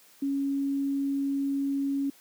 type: tone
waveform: sine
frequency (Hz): 277.2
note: C#4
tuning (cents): 0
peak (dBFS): -25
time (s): 0.22-2.1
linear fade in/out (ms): 5
effects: white hiss -57 dBFS RMS until 2.2 s + high-pass 150 Hz 12 dB/octave